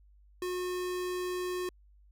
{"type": "tone", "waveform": "square", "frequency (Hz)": 362, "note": "F#4", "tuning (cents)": -38, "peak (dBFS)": -33, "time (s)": [0.42, 1.69], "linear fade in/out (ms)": 2, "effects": ["added 50 Hz sine -57 dBFS peak until 2.11 s"]}